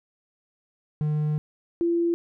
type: tone pair in turn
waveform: triangle / sine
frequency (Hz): 151.3 / 340.4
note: D#3 / F4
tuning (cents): -48 / -44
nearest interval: octave + major second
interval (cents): 1404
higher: second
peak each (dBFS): -20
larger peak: neither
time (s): 1.01-1.38 / 1.81-2.14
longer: first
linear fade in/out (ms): 0
effects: none